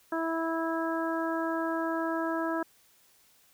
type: harmonic tone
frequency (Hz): 327.4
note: E4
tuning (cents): -12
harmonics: 1 / 2 / 3 / 4 / 5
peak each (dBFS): -31 / -34 / -36 / -37 / -38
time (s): 0.12-2.63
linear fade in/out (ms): 5
effects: white hiss -63 dBFS RMS until 3.53 s